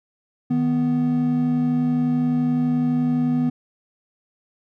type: tone pair together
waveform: triangle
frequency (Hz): 155.56 / 247.3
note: D#3 / B3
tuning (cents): 0 / +3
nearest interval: minor sixth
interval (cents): 803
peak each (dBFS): -22 / -16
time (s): 0.5-3.5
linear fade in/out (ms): 10
effects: tanh soft clip ceiling -8 dBFS